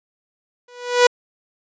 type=tone with exponential growth; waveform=sawtooth; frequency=489.5 Hz; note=B4; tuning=15 cents flat; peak=-3 dBFS; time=0.68-1.07 s; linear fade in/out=5 ms; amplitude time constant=84 ms; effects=resampled to 16000 Hz